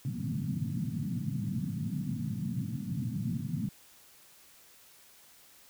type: band-pass noise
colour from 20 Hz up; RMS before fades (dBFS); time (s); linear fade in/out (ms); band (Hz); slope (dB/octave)
pink; -34; 0.05-3.69; 0; 110 to 240; 48
effects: white hiss -58 dBFS RMS until 5.69 s